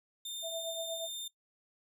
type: tone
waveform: sawtooth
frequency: 3613 Hz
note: A7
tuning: 45 cents sharp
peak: -36 dBFS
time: 0.25-1.28 s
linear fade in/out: 5 ms
type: tone with tremolo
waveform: sine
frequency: 659.3 Hz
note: E5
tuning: in tune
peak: -34 dBFS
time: 0.42-1.09 s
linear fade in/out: 50 ms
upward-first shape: triangle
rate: 8.4 Hz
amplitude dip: 75%
effects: noise-tail reverb RT60 0.1 s tail -19 dB re dry